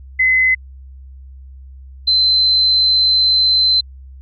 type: tone pair in turn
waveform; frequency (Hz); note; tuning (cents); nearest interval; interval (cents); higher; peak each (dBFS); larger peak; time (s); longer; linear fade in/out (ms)
sine; 2037 / 4074; C7 / C8; -47 / -47; octave; 1200; second; -10; neither; 0.19-0.55 / 2.07-3.81; second; 10
effects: added 66 Hz sine -34 dBFS peak until 4.21 s